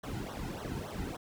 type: noise with flanger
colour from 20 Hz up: brown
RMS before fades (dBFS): -39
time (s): 0.03-1.17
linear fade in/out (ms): 10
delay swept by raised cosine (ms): 0.41 to 1.81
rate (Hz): 3.5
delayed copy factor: -1
effects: none